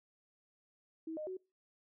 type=tone with pitch steps; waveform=sine; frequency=322.2 / 614 / 373 Hz; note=E4 / D#5 / F#4; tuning=-39 / -23 / +14 cents; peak=-39 dBFS; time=1.07-1.37 s; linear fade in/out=5 ms; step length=100 ms; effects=noise-tail reverb RT60 0.3 s tail -26 dB re dry